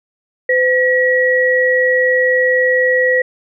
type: tone pair together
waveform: sine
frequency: 508 / 1918 Hz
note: B4 / A#6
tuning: +49 / +49 cents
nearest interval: octave + major seventh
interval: 2300 cents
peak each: -13 dBFS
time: 0.49-3.22 s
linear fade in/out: 5 ms
effects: none